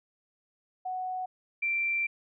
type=tone pair in turn; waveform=sine; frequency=741 / 2353 Hz; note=F#5 / D7; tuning=+2 / +3 cents; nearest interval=octave + minor sixth; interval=2001 cents; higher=second; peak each=-31 / -26 dBFS; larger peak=second; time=0.85-1.26 / 1.62-2.07 s; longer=second; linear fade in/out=10 ms; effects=none